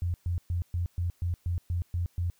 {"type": "tone bursts", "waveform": "sine", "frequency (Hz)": 87.31, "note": "F2", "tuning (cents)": 0, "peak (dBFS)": -26, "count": 10, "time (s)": [0.02, 2.3], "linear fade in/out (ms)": 0, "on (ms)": 120, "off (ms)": 120, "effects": ["white hiss -67 dBFS RMS until 2.39 s"]}